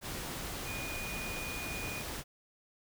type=tone in noise; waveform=sine; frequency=2454 Hz; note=D#7; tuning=25 cents flat; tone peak=-41 dBFS; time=0.64-2.04 s; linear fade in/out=50 ms; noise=pink; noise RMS=-40 dBFS; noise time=0.01-2.24 s; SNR=-4 dB; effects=none